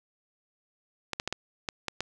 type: clicks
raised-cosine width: 0.2 ms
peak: -13 dBFS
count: 7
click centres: 1.133 / 1.199 / 1.276 / 1.326 / 1.688 / 1.883 / 2.006 s
effects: none